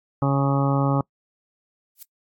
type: harmonic tone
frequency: 138.59 Hz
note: C#3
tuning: in tune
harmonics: 1 / 2 / 3 / 4 / 5 / 6 / 7 / 8 / 9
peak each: -20 / -24 / -33 / -28 / -36 / -29 / -37 / -31 / -32 dBFS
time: 0.22-1.01 s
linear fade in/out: 2 ms
type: noise with exponential growth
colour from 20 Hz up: violet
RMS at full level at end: -31 dBFS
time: 1.95-2.03 s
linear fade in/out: 5 ms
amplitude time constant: 17 ms
effects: noise-tail reverb RT60 0.1 s tail -25 dB re dry + AAC 64 kbps